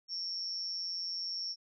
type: tone with amplitude modulation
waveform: sine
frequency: 5460 Hz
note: F8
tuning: 40 cents flat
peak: -32 dBFS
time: 0.08-1.56 s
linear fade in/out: 50 ms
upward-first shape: sine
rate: 179 Hz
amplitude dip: 65%
effects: none

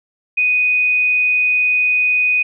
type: tone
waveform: sine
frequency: 2489 Hz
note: D#7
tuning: in tune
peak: -12 dBFS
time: 0.37-2.43 s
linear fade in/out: 10 ms
effects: none

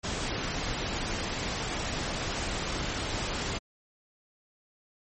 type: noise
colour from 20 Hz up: pink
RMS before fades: -32 dBFS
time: 0.03-3.59 s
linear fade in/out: 20 ms
effects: MP3 32 kbps

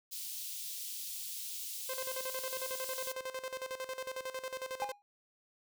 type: high-pass noise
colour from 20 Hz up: white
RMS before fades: -42 dBFS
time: 0.11-3.13 s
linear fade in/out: 20 ms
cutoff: 3100 Hz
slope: 24 dB/octave
type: tone with tremolo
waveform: sawtooth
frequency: 520 Hz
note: C5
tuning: 11 cents flat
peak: -33 dBFS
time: 1.89-4.92 s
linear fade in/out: 5 ms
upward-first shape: square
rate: 11 Hz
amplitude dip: 75%
type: tone with exponential decay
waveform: triangle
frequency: 818 Hz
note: G#5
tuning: 26 cents flat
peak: -28 dBFS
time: 4.82-5.02 s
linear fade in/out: 0 ms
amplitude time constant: 42 ms
effects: none

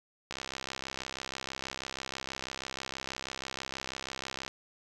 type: click train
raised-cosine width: 0.2 ms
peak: -19 dBFS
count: 277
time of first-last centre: 0.31-4.479 s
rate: 66.2 Hz
effects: none

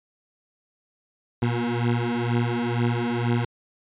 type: beating tone pair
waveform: 20% pulse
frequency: 118.1 / 120.2 Hz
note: A#2 / B2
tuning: +23 / -46 cents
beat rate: 2.1 Hz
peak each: -20 dBFS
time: 1.42-3.45 s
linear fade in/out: 5 ms
effects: resampled to 8000 Hz

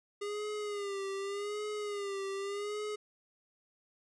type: tone with vibrato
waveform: square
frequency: 406 Hz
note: G#4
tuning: 39 cents flat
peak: -36 dBFS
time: 0.21-2.96 s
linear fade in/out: 10 ms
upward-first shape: sine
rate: 0.85 Hz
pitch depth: 67 cents each way
effects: resampled to 22050 Hz

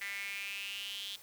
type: tone with high-pass filter sweep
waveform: sawtooth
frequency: 199.2 Hz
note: G3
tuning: 28 cents sharp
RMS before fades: -41 dBFS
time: 0.01-1.16 s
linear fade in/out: 5 ms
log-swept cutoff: 2000 to 3400 Hz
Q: 6.9
effects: white hiss -56 dBFS RMS until 1.22 s

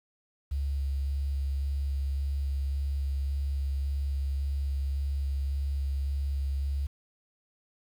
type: tone with vibrato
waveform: sine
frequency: 69.3 Hz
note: C#2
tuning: in tune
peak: -27 dBFS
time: 0.51-6.87 s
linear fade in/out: 10 ms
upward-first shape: square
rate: 1.8 Hz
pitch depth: 11 cents each way
effects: 9-bit

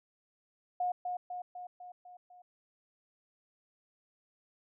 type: tone with echo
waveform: sine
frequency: 720 Hz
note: F#5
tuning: 47 cents flat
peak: -29 dBFS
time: 0.8-0.92 s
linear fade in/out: 5 ms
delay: 250 ms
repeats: 6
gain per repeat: -4 dB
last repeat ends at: 2.42 s
effects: none

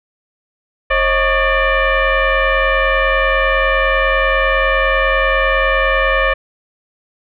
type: tone with frequency modulation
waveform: sine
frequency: 627 Hz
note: D#5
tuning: 13 cents sharp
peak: -11 dBFS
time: 0.9-6.34 s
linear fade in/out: 10 ms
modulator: 582 Hz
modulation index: 3.1
effects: none

